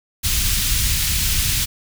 pink band-stop noise, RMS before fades -19 dBFS, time 0.23-1.66 s, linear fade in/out 20 ms, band 100 to 3000 Hz, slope 12 dB/octave, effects none

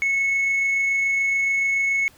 sine tone with amplitude modulation, 2198 Hz, C#7, 15 cents flat, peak -15 dBFS, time 0.02-2.08 s, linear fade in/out 0 ms, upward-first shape sine, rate 27 Hz, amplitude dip 25%, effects tanh soft clip ceiling -17 dBFS + pink hiss -52 dBFS RMS until 2.17 s

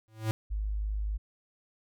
square tone with exponential growth, 110 Hz, A2, in tune, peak -24 dBFS, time 0.08-0.31 s, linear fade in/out 0 ms, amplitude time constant 48 ms
sine tone, 51.91 Hz, G#1, in tune, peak -29 dBFS, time 0.5-1.18 s, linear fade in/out 20 ms
effects none

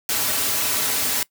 white noise with comb filter, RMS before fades -22 dBFS, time 0.09-1.23 s, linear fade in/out 2 ms, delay 5.6 ms, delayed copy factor -0.85, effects noise-tail reverb RT60 0.1 s tail -21 dB re dry + high-pass 100 Hz 12 dB/octave

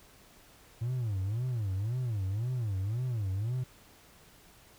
triangle tone with vibrato, 110 Hz, A2, in tune, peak -27 dBFS, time 0.81-3.64 s, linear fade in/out 10 ms, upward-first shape sine, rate 1.9 Hz, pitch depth 270 cents each way, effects tanh soft clip ceiling -23 dBFS + pink hiss -58 dBFS RMS until 4.78 s

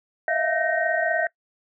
sine tone cluster, 637 / 661 / 697 / 1541 / 1865 Hz, D#5 / E5 / F5 / G6 / A#6, +41 / +5 / -4 / -30 / 0 cents, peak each -27 dBFS, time 0.28-1.27 s, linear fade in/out 2 ms, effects noise-tail reverb RT60 0.1 s tail -21 dB re dry

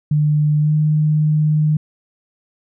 sine tone with pitch glide, 150 to 152.8 Hz, D3 to D#3, +37 to -31 cents, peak -12 dBFS, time 0.11-1.77 s, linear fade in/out 5 ms, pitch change +32 cents, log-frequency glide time 0.6-0.73 s, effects none

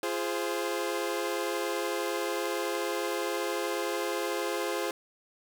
sawtooth chord, F minor, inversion none, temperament equal with one note detuned, 344.4 / 415.3 / 523.3 Hz, F4 / Ab4 / C5, -24 / 0 / 0 cents, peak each -30 dBFS, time 0.03-4.91 s, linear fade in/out 2 ms, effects none

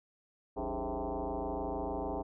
sine tone with frequency modulation, 190.3 Hz, F#3, 49 cents sharp, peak -33 dBFS, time 0.56-2.23 s, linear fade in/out 20 ms, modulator 118 Hz, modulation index 6.1, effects none

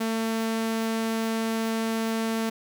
sawtooth tone, 224.4 Hz, A3, 34 cents sharp, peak -21 dBFS, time 0-2.5 s, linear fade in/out 10 ms, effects none

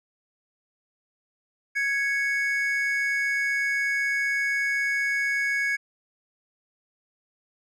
triangle tone pair together, 1661.2 / 2216 Hz, G#6 / C#7, 0 / -1 cents, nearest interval perfect fourth, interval 499 cents, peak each -24 dBFS, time 1.75-5.77 s, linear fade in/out 20 ms, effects resampled to 32000 Hz

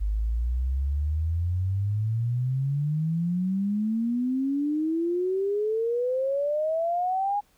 sine exponential sweep, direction up, 50 to 831 Hz, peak -23 dBFS, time 0-7.41 s, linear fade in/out 20 ms, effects pink hiss -64 dBFS RMS until 7.57 s

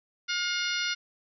harmonic tone, 713 Hz, F5, 36 cents sharp, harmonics 2 / 3 / 4 / 5 / 6 / 7 / 8, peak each -32 / -34 / -35 / -36 / -37 / -37 / -38 dBFS, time 0.28-0.95 s, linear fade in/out 20 ms, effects none

